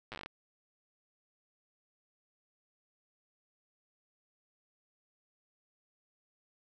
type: slowing click train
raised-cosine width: 0.3 ms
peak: -26 dBFS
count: 10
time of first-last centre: 0.12-0.26 s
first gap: 8 ms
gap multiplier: 1.16
effects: none